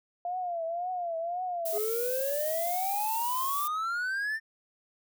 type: tone with vibrato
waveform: sine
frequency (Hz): 695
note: F5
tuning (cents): -9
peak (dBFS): -30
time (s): 0.25-1.78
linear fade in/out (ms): 2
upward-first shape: triangle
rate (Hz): 1.9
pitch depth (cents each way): 120
type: noise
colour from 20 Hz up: violet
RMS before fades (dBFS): -35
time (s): 1.65-3.68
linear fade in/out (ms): 10
type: exponential sweep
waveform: triangle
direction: up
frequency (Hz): 406.6 to 1815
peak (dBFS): -27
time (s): 1.72-4.4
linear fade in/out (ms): 50
effects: none